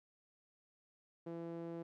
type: tone with band-pass filter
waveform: sawtooth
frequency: 167.8 Hz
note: E3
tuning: 31 cents sharp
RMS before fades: -45 dBFS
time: 1.26-1.83 s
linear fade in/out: 10 ms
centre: 400 Hz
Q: 1.7
effects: none